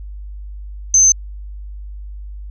sine tone, 6210 Hz, G8, 17 cents flat, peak -7 dBFS, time 0.94-1.12 s, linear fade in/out 2 ms, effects added 50 Hz sine -28 dBFS peak until 2.5 s

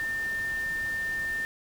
sine tone in noise, 1800 Hz, A6, 39 cents sharp, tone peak -28 dBFS, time 0-1.45 s, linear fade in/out 0 ms, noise pink, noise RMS -44 dBFS, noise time 0-1.45 s, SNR +13 dB, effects none

